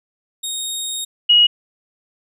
20% pulse / sine tone pair in turn, 3729 / 2897 Hz, A#7 / F#7, 0 / -37 cents, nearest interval major third, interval 437 cents, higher first, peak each -17 / -8 dBFS, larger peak second, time 0.43-1.05 / 1.29-1.47 s, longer first, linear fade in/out 10 ms, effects none

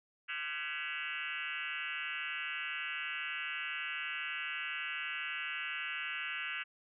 sine tone with frequency modulation, 2127 Hz, C7, 28 cents sharp, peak -36 dBFS, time 0.28-6.64 s, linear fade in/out 20 ms, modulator 152 Hz, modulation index 5.1, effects none

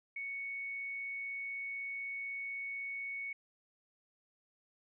sine tone, 2221 Hz, C#7, 3 cents sharp, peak -38 dBFS, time 0.16-3.33 s, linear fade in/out 5 ms, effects none

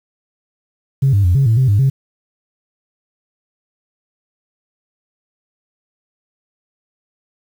sine tone with pitch steps, 135.9 / 99.9 / 88.5 / 137 / 111.9 / 130.9 / 101.6 / 135 Hz, C#3 / G2 / F2 / C#3 / A2 / C3 / G#2 / C#3, -34 / +33 / +23 / -20 / +30 / +1 / -38 / -45 cents, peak -8 dBFS, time 1.02-1.9 s, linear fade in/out 10 ms, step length 110 ms, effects tanh soft clip ceiling -6 dBFS + 7-bit

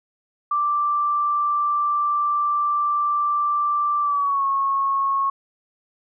sine tone with pitch glide, 1174.7 to 1096 Hz, D6 to C#6, 0 to -20 cents, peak -18 dBFS, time 0.51-5.3 s, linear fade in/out 5 ms, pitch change -120 cents, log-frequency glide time 4.01-4.45 s, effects none

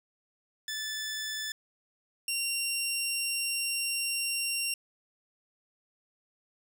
15% pulse tone pair in turn, 1745 / 2760 Hz, A6 / F7, -15 / -21 cents, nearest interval minor sixth, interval 794 cents, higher second, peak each -27 / -22 dBFS, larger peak second, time 0.68-1.52 / 2.28-4.74 s, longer second, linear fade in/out 2 ms, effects none

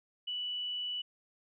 sine tone, 2960 Hz, F#7, in tune, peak -34 dBFS, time 0.27-1.02 s, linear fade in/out 10 ms, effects none

